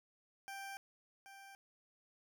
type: tone with echo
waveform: 20% pulse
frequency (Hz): 786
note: G5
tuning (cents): +4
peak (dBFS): -40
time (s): 0.48-0.77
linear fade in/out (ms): 0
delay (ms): 780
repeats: 1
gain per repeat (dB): -9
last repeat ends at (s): 1.55
effects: none